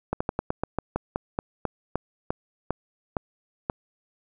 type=slowing click train; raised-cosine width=1 ms; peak=-11 dBFS; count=16; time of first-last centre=0.13-3.699 s; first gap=75 ms; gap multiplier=1.15; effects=none